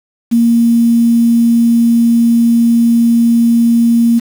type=tone with quantisation; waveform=sine; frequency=233.1 Hz; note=A#3; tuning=in tune; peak=-6 dBFS; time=0.31-4.2 s; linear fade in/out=20 ms; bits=5; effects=none